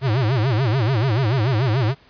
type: tone with vibrato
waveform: square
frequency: 120.3 Hz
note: B2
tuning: 45 cents flat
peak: -17 dBFS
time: 0.01-1.95 s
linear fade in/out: 50 ms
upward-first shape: sine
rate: 6.9 Hz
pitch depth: 250 cents each way
effects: pink hiss -52 dBFS RMS until 2.09 s + resampled to 11025 Hz